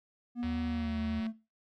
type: tone with pitch glide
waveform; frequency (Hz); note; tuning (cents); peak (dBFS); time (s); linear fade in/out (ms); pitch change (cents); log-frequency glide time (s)
triangle; 241 to 222.3; B3 to A3; -42 to +18; -30; 0.35-1.33; 50; -140; 0.67-0.98
type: click train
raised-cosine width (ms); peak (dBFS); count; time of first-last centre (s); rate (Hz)
0.3; -31; 159; 0.43-1.266; 189
type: tone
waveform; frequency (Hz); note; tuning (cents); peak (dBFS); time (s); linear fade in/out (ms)
sine; 78; D#2; +5; -37; 0.43-1.21; 20
effects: noise-tail reverb RT60 0.3 s tail -20 dB re dry